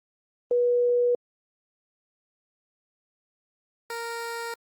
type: tone pair in turn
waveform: sine / 15% pulse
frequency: 486 / 464.9 Hz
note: B4 / A#4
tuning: -28 / -5 cents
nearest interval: minor second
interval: 77 cents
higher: first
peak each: -19 / -25 dBFS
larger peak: first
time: 0.51-1.15 / 3.9-4.54 s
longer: neither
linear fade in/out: 2 ms
effects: Opus 24 kbps